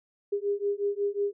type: beating tone pair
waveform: sine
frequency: 402.5 / 408 Hz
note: G4 / G#4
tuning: +46 / -31 cents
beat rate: 5.5 Hz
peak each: -29 dBFS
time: 0.32-1.33 s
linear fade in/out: 10 ms
effects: none